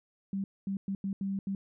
sine tone bursts at uneven times, 195.5 Hz, G3, 4 cents flat, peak -30 dBFS, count 6, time 0.33-0.44 / 0.67-0.77 / 0.88-0.95 / 1.04-1.13 / 1.21-1.39 / 1.47-1.55 s, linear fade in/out 2 ms, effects none

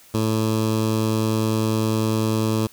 15% pulse tone with notch filter, 110 Hz, A2, in tune, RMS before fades -21 dBFS, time 0.14-2.67 s, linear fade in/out 5 ms, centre 1900 Hz, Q 1.3, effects white hiss -50 dBFS RMS until 2.72 s

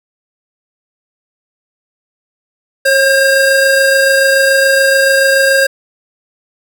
square tone pair together, 543 / 1602 Hz, C#5 / G6, -36 / +37 cents, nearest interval octave + perfect fifth, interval 1873 cents, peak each -11 dBFS, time 2.85-5.67 s, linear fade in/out 10 ms, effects none

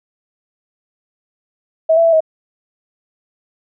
sine tone with pitch steps, 644 / 666 / 662 / 636 Hz, E5 / E5 / E5 / D#5, -41 / +18 / +7 / +38 cents, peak -8 dBFS, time 1.89-2.206 s, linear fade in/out 10 ms, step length 79 ms, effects none

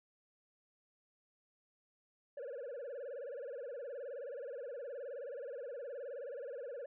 sine tone with vibrato, 520 Hz, C5, 11 cents flat, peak -39 dBFS, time 2.37-6.86 s, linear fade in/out 5 ms, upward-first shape sine, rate 19 Hz, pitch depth 200 cents each way, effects tanh soft clip ceiling -41 dBFS

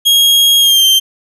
40% pulse tone with pitch glide, 3274 to 3142 Hz, G#7 to G7, -25 to +3 cents, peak -5 dBFS, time 0.05-1 s, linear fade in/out 20 ms, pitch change -72 cents, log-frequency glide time 0.59-0.84 s, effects none

